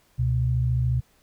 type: tone pair together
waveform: sine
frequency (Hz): 69.45 / 123.47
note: C#2 / B2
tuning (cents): +4 / 0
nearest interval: minor seventh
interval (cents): 996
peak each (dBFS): -26 / -21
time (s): 0.18-1.01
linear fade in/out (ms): 20
effects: pink hiss -62 dBFS RMS until 1.22 s